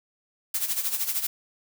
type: noise with tremolo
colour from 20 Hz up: blue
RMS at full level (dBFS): -25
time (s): 0.54-1.27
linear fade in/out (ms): 5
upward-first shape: sine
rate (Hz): 13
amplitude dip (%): 70
effects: none